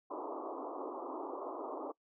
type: band-pass noise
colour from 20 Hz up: pink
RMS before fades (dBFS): -42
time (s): 0.1-1.92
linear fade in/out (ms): 10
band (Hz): 270 to 1200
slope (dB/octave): 96
effects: noise-tail reverb RT60 0.1 s tail -22 dB re dry

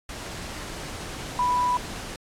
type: tone in noise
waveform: sine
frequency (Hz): 987.8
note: B5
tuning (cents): 0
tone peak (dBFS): -20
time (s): 1.39-1.77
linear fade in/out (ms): 2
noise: pink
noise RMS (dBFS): -36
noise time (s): 0.09-2.16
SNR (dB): +13
effects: low-pass 9000 Hz 12 dB/octave + AAC 64 kbps

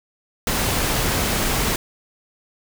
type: noise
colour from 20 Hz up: pink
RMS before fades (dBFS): -21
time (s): 0.47-1.76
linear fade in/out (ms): 2
effects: none

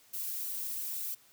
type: noise with flanger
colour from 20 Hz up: violet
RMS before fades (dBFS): -37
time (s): 0.13-1.15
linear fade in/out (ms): 10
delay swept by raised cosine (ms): 0.67 to 2.57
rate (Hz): 3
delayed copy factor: +0.5
effects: white hiss -62 dBFS RMS until 1.32 s

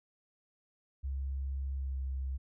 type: tone with pitch glide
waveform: sine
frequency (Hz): 67.7 to 66.38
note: C#2 to C2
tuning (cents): -40 to +26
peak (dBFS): -33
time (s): 1.03-2.38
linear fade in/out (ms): 20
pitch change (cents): -34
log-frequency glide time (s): 1.76-1.97
effects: none

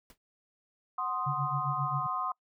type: noise with exponential decay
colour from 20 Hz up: pink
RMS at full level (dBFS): -49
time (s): 0.1-0.18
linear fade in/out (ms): 1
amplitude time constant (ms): 16
type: chord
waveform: sine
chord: C diminished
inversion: second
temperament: equal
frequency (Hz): 740 / 1046.5 / 1244.5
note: Gb5 / C6 / Eb6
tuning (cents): 0 / 0 / 0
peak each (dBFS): -38 / -33 / -34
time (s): 0.98-2.32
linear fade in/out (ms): 5
type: tone with tremolo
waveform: sine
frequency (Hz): 139.4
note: C#3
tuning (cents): +10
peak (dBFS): -29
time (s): 1.26-2.07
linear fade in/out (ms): 10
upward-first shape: sine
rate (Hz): 7.5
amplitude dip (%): 90
effects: noise-tail reverb RT60 0.1 s tail -25 dB re dry

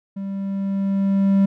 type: tone with level ramp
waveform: triangle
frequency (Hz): 196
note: G3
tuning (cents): 0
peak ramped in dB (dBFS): -24 to -10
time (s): 0.16-1.46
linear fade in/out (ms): 10
effects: none

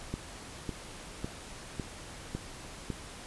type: click train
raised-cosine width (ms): 3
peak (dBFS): -21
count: 6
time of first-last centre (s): 0.14-2.902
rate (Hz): 1.81
effects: pink hiss -46 dBFS RMS until 3.26 s + resampled to 24000 Hz

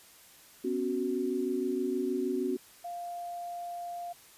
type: chord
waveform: sine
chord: B suspended second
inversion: none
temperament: equal with one note detuned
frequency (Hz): 250.8 / 277.2 / 370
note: B3 / C#4 / F#4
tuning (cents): +27 / 0 / 0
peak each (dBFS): -34 / -34 / -31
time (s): 0.64-2.57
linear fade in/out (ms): 10
type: tone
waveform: sine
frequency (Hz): 698.5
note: F5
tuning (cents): 0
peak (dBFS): -36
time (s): 2.84-4.13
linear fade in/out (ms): 10
effects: white hiss -56 dBFS RMS until 4.37 s + resampled to 32000 Hz

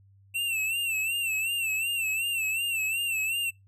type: tone with vibrato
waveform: square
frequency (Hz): 2686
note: E7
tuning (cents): +32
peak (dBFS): -27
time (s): 0.34-3.51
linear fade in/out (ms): 20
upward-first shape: sine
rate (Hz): 2.7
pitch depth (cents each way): 81
effects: noise-tail reverb RT60 0.2 s tail -26 dB re dry + added 98 Hz sine -55 dBFS peak until 3.67 s

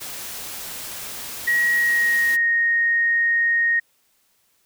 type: noise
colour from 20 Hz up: white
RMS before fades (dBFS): -33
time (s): 0-2.37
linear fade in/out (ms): 20
type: tone with pitch glide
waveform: sine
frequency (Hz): 1902 to 1861.8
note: A#6 to A#6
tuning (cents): +34 to -3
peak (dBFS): -16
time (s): 1.47-3.8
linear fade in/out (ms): 10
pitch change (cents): -37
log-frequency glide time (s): 1.7-2.45
effects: white hiss -64 dBFS RMS until 4.65 s

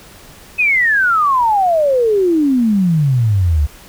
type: exponential sweep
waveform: sine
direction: down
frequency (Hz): 2575 to 69.3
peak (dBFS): -10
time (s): 0.58-3.67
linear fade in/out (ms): 20
effects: pink hiss -40 dBFS RMS until 3.88 s

